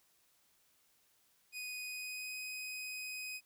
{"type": "tone with pitch glide", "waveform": "sawtooth", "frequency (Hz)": [2489, 2509], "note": ["D#7", "D#7"], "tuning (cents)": [0, 14], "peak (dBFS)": -38, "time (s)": [1.52, 3.41], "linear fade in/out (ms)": 50, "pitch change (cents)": 14, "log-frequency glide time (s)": [1.79, 2.36], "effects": ["white hiss -72 dBFS RMS until 3.45 s"]}